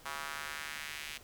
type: tone with high-pass filter sweep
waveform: square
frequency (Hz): 75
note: D2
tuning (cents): +37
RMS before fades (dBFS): -42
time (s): 0.05-1.18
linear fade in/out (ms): 10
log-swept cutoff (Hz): 1100 to 2500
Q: 1.7
effects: pink hiss -57 dBFS RMS until 1.23 s